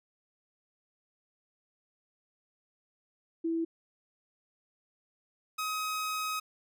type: tone pair in turn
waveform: sine / sawtooth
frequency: 329.6 / 1265.4 Hz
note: E4 / D#6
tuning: 0 / +29 cents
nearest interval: octave + major seventh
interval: 2329 cents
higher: second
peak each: -28 dBFS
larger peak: neither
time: 3.44-3.65 / 5.58-6.4 s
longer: second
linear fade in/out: 10 ms
effects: none